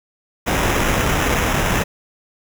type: noise with sample-and-hold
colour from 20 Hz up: pink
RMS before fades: -18 dBFS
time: 0.46-1.84 s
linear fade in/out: 20 ms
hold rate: 4410 Hz
effects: none